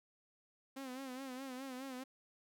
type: tone with vibrato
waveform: sawtooth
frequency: 261.6 Hz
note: C4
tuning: in tune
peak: -40 dBFS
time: 0.76-2.04 s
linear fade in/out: 10 ms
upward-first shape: sine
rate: 4.8 Hz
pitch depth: 77 cents each way
effects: none